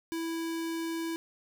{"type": "tone with notch filter", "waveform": "square", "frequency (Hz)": 329.6, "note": "E4", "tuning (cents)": 0, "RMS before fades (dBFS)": -34, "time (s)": [0.12, 1.16], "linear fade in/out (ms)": 0, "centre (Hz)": 710, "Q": 1.6, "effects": []}